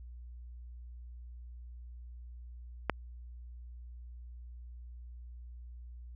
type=click; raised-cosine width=0.5 ms; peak=-12 dBFS; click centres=2.897 s; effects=added 60 Hz sine -45 dBFS peak until 6.15 s